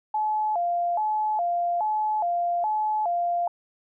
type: tone with vibrato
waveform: sine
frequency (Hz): 772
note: G5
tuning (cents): -27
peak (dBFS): -22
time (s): 0.14-3.48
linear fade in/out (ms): 5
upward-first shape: square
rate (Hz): 1.2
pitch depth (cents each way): 180
effects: none